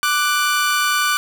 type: tone pair together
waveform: sawtooth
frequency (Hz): 1178.6 / 1486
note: D6 / F#6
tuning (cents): +6 / +7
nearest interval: major third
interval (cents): 401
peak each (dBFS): -15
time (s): 0.03-1.17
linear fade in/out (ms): 0
effects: none